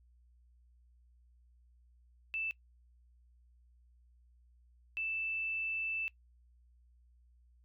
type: tone bursts at uneven times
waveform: sine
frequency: 2645 Hz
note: E7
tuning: 5 cents sharp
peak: -34 dBFS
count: 2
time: 2.34-2.51 / 4.97-6.08 s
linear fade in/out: 0 ms
effects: noise-tail reverb RT60 0.1 s tail -20 dB re dry + added 60 Hz sine -62 dBFS peak until 7.64 s